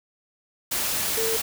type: tone in noise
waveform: sine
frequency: 450 Hz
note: A4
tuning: 39 cents sharp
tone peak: -25 dBFS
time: 1.17-1.37 s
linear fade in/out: 10 ms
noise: white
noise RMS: -26 dBFS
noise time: 0.71-1.42 s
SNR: -2 dB
effects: none